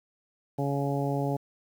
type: harmonic tone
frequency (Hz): 140.3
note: C#3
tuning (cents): +21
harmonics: 1 / 2 / 3 / 4 / 5 / 6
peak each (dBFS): -29 / -32 / -34 / -35 / -36 / -37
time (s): 0.58-1.37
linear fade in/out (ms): 10
effects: 9-bit